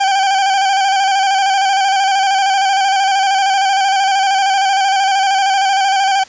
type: tone with vibrato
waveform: 40% pulse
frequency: 780 Hz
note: G5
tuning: 9 cents flat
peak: -10 dBFS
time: 0-6.24 s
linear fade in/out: 10 ms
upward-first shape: square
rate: 13 Hz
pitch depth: 37 cents each way
effects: white hiss -40 dBFS RMS until 6.28 s + resampled to 16000 Hz